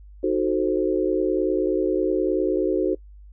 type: chord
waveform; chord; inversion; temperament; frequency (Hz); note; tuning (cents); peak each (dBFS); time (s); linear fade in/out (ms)
sine; D# diminished seventh; none; equal; 311.1 / 370 / 440 / 523.3; D#4 / F#4 / A4 / C5; 0 / 0 / 0 / 0; -25 / -22 / -26 / -27; 0.23-2.95; 10
effects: noise-tail reverb RT60 0.1 s tail -23 dB re dry + added 50 Hz sine -42 dBFS peak until 3.32 s